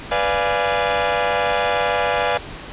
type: chord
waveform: sawtooth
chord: B diminished seventh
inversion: none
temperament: equal with one note detuned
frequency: 493.9 / 587.3 / 691.2 / 830.6 Hz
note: B4 / D5 / F5 / Ab5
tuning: 0 / 0 / -18 / 0 cents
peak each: -19 dBFS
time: 0.11-2.38 s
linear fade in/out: 10 ms
effects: pink hiss -34 dBFS RMS until 2.72 s + resampled to 8000 Hz